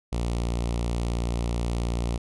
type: tone with notch filter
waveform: sawtooth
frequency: 58.6 Hz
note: A#1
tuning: 10 cents sharp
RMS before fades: -27 dBFS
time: 0.12-2.18 s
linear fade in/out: 10 ms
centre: 1600 Hz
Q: 1.4
effects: resampled to 24000 Hz